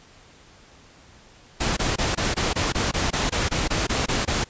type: noise bursts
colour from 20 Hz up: pink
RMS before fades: -23 dBFS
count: 15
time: 1.6-4.444 s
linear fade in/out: 10 ms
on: 170 ms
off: 21 ms
effects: pink hiss -51 dBFS RMS until 4.49 s + resampled to 16000 Hz